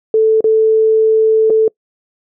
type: tone with dropouts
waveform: sine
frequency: 440 Hz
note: A4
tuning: in tune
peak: -7 dBFS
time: 0.14-1.68 s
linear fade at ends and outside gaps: 2 ms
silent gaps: 0.407-0.442 / 1.499-1.503 s
effects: noise-tail reverb RT60 0.1 s tail -26 dB re dry